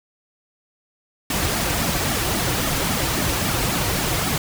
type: noise with flanger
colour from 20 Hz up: pink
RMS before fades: -22 dBFS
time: 1.3-4.38 s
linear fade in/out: 2 ms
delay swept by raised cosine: 1.9 to 4.9 ms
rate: 3.7 Hz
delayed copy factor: -0.7
effects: none